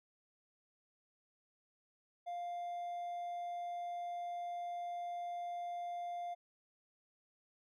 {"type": "tone with hard clipping", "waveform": "triangle", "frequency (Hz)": 700, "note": "F5", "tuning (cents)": 4, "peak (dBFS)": -40, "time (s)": [2.26, 6.35], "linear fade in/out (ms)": 20, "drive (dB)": 5, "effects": []}